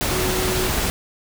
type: tone in noise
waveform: sine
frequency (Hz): 370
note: F#4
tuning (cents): 0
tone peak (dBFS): -24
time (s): 0.11-0.68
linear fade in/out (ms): 0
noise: pink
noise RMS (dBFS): -22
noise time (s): 0.01-0.9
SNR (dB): -5
effects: none